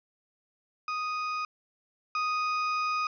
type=tone pair in turn; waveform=35% pulse; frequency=1244.5 / 1244.5 Hz; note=D#6 / D#6; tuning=0 / 0 cents; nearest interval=unison; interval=0 cents; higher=neither; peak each=-28 / -25 dBFS; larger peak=second; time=0.88-1.45 / 2.15-3.07 s; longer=second; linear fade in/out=2 ms; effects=resampled to 11025 Hz + 10-bit